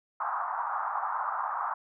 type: band-pass noise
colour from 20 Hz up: white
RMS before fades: -32 dBFS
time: 0.2-1.74 s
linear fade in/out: 5 ms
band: 770 to 1300 Hz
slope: 48 dB/octave
effects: none